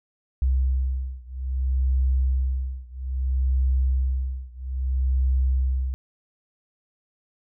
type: beating tone pair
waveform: sine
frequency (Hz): 64.7 / 65.31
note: C2 / C2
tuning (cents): -19 / -3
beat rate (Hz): 0.61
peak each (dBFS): -23 / -24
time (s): 0.42-5.94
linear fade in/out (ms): 0
effects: none